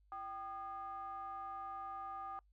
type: ring-modulated tone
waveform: triangle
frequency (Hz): 220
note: A3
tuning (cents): 0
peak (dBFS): -38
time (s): 0.12-2.39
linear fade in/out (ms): 0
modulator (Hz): 1000
effects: noise-tail reverb RT60 0.1 s tail -25 dB re dry + added 50 Hz sine -67 dBFS peak until 2.52 s